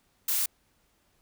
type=noise; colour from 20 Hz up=blue; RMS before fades=-27 dBFS; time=0.28-0.46 s; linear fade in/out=5 ms; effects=pink hiss -69 dBFS RMS until 1.21 s